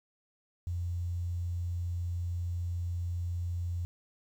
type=tone with quantisation; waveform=sine; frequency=87.31 Hz; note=F2; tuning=in tune; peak=-31 dBFS; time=0.67-3.85 s; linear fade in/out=0 ms; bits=10; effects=none